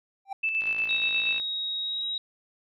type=tone with exponential growth; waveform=triangle; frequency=784 Hz; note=G5; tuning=in tune; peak=-25 dBFS; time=0.25-0.33 s; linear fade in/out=5 ms; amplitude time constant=16 ms
type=tone with tremolo; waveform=sine; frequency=2637 Hz; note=E7; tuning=in tune; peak=-23 dBFS; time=0.43-1.39 s; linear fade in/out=10 ms; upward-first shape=square; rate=8.4 Hz; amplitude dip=40%
type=click train; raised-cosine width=0.3 ms; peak=-26 dBFS; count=44; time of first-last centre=0.62-1.399 s; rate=55.2 Hz
type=tone with pitch glide; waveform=sine; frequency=3787 to 3824 Hz; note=A#7 to A#7; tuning=+27 to +43 cents; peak=-28 dBFS; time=0.89-2.18 s; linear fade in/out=2 ms; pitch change=+16 cents; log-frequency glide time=1.8-2.04 s
effects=none